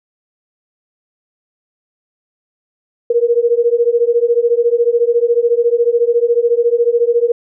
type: beating tone pair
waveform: sine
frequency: 466.2 / 480.2 Hz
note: A#4 / B4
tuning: 0 / -49 cents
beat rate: 14 Hz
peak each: -13 dBFS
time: 3.1-7.32 s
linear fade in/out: 5 ms
effects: none